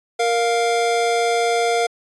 square tone pair together, 466.2 / 701.3 Hz, A#4 / F5, 0 / +7 cents, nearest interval perfect fifth, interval 707 cents, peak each -20 dBFS, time 0.19-1.87 s, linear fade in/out 10 ms, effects resampled to 22050 Hz

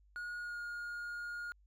triangle tone with pitch glide, 1444 to 1426.6 Hz, F#6 to F6, -43 to +36 cents, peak -38 dBFS, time 0.16-1.52 s, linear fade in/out 0 ms, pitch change -21 cents, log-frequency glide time 0.39-0.59 s, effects added 50 Hz sine -63 dBFS peak until 1.66 s

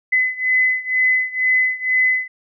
sine beating tone pair, 2021 / 2023.1 Hz, B6 / B6, +39 / +41 cents, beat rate 2.1 Hz, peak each -17 / -19 dBFS, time 0.12-2.28 s, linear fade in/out 10 ms, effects none

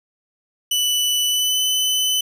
sawtooth tone with pitch glide, 2976 to 3018 Hz, F#7 to F#7, +9 to +34 cents, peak -14 dBFS, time 0.71-2.21 s, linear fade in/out 5 ms, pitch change +25 cents, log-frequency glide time 1.27-1.61 s, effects none

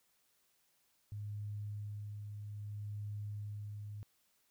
sine tone with tremolo, 103.83 Hz, G#2, in tune, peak -39 dBFS, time 1.12-4.03 s, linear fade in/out 0 ms, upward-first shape sine, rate 0.62 Hz, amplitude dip 35%, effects white hiss -75 dBFS RMS until 4.5 s

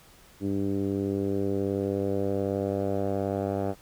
10% pulse tone with low-pass filter sweep, 98.7 Hz, G2, 12 cents sharp, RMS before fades -28 dBFS, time 0.4-3.75 s, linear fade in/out 50 ms, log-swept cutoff 310 to 790 Hz, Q 2.2, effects pink hiss -55 dBFS RMS until 3.81 s

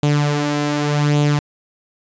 sawtooth tone with flanger, 146.83 Hz, D3, in tune, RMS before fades -17 dBFS, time 0.03-1.39 s, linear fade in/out 2 ms, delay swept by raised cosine 0.28 to 3.88 ms, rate 0.86 Hz, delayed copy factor +0.55, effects resampled to 16000 Hz

